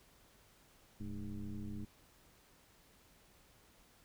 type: tone with frequency modulation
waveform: sine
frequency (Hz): 113.3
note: A#2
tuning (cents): -49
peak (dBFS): -40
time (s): 1-1.85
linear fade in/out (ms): 5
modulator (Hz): 96.8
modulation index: 1.7
effects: pink hiss -66 dBFS RMS until 4.04 s

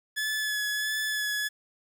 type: tone with vibrato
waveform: sawtooth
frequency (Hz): 1713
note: A6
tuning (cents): -47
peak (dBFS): -24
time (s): 0.16-1.49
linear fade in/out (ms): 20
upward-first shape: sine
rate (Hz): 1.5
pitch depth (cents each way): 20
effects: 10-bit

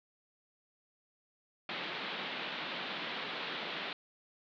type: band-pass noise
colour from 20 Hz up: white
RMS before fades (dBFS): -40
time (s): 1.69-3.93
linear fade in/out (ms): 2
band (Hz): 150 to 3900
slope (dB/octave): 48
effects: none

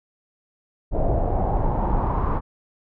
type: noise with low-pass filter sweep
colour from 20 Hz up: brown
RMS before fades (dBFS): -21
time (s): 0.91-2.41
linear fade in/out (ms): 50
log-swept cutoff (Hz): 630 to 1100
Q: 4.8
effects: none

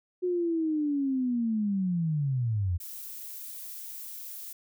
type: linear sweep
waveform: sine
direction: down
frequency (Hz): 365.6 to 82.41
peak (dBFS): -25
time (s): 0.22-2.78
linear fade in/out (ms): 20
type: noise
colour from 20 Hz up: violet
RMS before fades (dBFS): -41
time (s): 2.8-4.53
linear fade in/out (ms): 5
effects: none

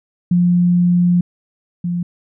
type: tone pair in turn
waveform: sine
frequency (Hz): 176.3 / 174.68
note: F3 / F3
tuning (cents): +17 / +1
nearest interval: unison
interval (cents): 16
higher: first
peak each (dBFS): -10 / -17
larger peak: first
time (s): 0.31-1.21 / 1.84-2.03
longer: first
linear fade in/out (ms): 5
effects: none

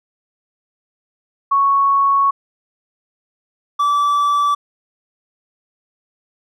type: tone pair in turn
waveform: sine / triangle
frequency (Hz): 1108.7 / 1157.7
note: C#6 / D6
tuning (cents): 0 / -25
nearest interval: minor second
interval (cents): 75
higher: second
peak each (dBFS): -11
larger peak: neither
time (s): 1.51-2.31 / 3.79-4.55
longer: first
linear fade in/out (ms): 10
effects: none

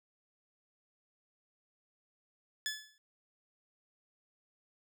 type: tone with exponential decay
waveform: 15% pulse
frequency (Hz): 1722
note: A6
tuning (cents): -38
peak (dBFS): -25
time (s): 2.66-2.98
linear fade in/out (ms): 1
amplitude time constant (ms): 69
effects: none

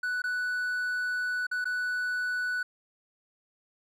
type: tone with dropouts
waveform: triangle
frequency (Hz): 1484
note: F#6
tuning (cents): +5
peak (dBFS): -26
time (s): 0.03-2.63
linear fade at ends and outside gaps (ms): 5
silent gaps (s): 0.22-0.239 / 1.468-1.513 / 1.644-1.654
effects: none

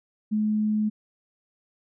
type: tone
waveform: sine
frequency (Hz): 213.4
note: G#3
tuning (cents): +47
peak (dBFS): -21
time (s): 0.31-0.9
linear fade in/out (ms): 20
effects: none

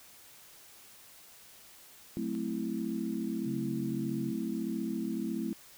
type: chord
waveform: sine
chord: F# half-diminished seventh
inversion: none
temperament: equal with one note detuned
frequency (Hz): 185.64 / 220 / 261.6 / 329.6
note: F#3 / A3 / C4 / E4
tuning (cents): +6 / 0 / 0 / 0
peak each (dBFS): -40 / -35 / -38 / -37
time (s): 2.17-5.53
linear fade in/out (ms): 0
type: click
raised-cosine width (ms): 0.2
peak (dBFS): -34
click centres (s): 2.351
type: tone with vibrato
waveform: sine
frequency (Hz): 138.59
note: C#3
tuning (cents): 0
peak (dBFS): -38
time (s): 3.45-4.32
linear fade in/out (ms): 20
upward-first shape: triangle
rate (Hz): 14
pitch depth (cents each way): 17
effects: white hiss -55 dBFS RMS until 5.77 s

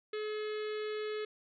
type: harmonic tone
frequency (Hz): 426.8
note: G#4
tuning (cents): +47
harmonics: 1 / 3 / 4 / 5 / 6 / 7 / 8 / 9 / 10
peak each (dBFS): -35 / -48 / -50 / -50 / -54 / -55 / -53 / -59 / -57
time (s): 0.13-1.25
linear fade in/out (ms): 5
effects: none

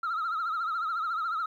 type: tone with vibrato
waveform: sine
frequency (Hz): 1318.5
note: E6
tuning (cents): 0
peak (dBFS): -26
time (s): 0.03-1.46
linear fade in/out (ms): 5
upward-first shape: triangle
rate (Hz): 14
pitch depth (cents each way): 120
effects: tanh soft clip ceiling -26 dBFS + 11-bit

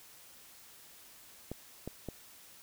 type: clicks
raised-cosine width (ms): 2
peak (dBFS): -25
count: 3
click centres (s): 1.516 / 1.876 / 2.087
effects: white hiss -56 dBFS RMS until 2.62 s

